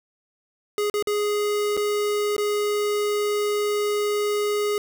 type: tone with dropouts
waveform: square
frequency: 415.3 Hz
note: G#4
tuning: in tune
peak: -22 dBFS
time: 0.78-4.78 s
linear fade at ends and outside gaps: 1 ms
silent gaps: 0.899-0.94 / 1.025-1.072 / 1.768-1.774 / 2.365-2.38 s
effects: 8-bit